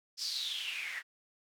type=noise with band-pass filter sweep; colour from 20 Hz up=white; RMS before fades=-38 dBFS; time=0.17-1.03 s; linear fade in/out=50 ms; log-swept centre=5300 to 1800 Hz; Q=7.9; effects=none